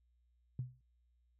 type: tone with exponential decay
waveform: sine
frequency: 126 Hz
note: B2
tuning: 35 cents sharp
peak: -33 dBFS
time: 0.59-0.81 s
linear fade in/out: 2 ms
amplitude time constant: 47 ms
effects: added 60 Hz sine -70 dBFS peak until 1.39 s